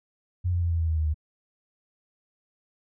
sine tone with pitch steps, 89.4 / 87.41 / 85.46 / 83.56 / 81.7 / 79.88 / 78.1 / 76.36 Hz, F2 / F2 / F2 / E2 / E2 / D#2 / D#2 / D#2, +41 / +2 / -37 / +24 / -15 / +46 / +7 / -32 cents, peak -22 dBFS, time 0.44-1.144 s, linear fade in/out 20 ms, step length 88 ms, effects none

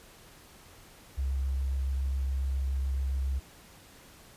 sine tone with vibrato, 67.1 Hz, C2, 44 cents sharp, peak -27 dBFS, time 1.17-3.4 s, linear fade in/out 20 ms, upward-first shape sine, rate 7.2 Hz, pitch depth 11 cents each way, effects pink hiss -54 dBFS RMS until 4.36 s + resampled to 32000 Hz

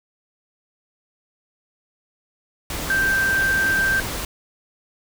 sine tone in noise, 1568 Hz, G6, in tune, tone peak -17 dBFS, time 2.9-4 s, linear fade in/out 2 ms, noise pink, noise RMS -28 dBFS, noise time 2.7-4.25 s, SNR +8 dB, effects none

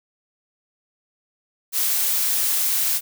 blue noise, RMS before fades -21 dBFS, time 1.72-3.01 s, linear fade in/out 50 ms, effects none

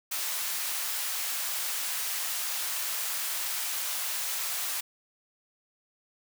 white high-pass noise, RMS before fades -32 dBFS, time 0.11-4.81 s, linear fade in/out 10 ms, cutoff 820 Hz, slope 12 dB/octave, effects none

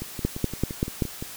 two click trains, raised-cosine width 3 ms, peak -19 / -9 dBFS, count 8 / 5, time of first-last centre 0.02-1.225 / 0.25-1.022 s, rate 5.81 / 5.18 Hz, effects white hiss -40 dBFS RMS until 1.36 s

